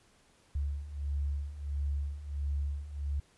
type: beating tone pair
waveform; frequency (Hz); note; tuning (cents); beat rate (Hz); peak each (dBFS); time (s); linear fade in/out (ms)
sine; 70.3 / 71.8; C#2 / D2; +25 / -39; 1.5; -37 / -33; 0.55-3.2; 5
effects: pink hiss -65 dBFS RMS until 3.37 s + resampled to 24000 Hz